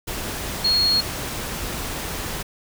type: tone in noise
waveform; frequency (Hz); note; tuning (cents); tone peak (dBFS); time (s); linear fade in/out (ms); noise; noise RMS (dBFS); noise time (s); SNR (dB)
sine; 4300; C8; +47; -16; 0.64-1.01; 10; pink; -29; 0.07-2.43; +10
effects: none